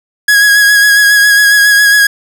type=tone with vibrato; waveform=45% pulse; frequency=1661.2 Hz; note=G#6; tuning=in tune; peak=-4 dBFS; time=0.28-2.07 s; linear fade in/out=5 ms; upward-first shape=sine; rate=7.3 Hz; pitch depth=25 cents each way; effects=none